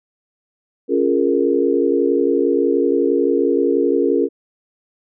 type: chord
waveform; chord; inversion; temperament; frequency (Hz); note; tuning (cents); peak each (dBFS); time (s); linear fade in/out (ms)
sine; Bb minor seventh; first; equal; 277.2 / 349.2 / 415.3 / 466.2; Db4 / F4 / Ab4 / Bb4; 0 / 0 / 0 / 0; -19; 0.88-4.29; 50
effects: none